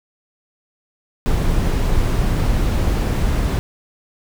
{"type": "noise", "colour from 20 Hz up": "brown", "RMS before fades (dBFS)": -17, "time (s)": [1.26, 3.59], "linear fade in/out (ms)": 0, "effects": []}